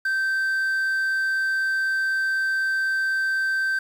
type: tone with quantisation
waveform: triangle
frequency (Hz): 1556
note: G6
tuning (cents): -13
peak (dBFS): -19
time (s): 0.05-3.79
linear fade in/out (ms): 5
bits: 8
effects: none